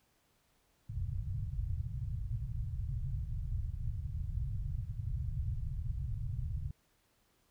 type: low-pass noise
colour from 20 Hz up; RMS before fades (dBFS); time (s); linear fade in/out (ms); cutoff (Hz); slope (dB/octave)
white; -37; 0.89-6.71; 5; 130; 48
effects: pink hiss -73 dBFS RMS until 7.5 s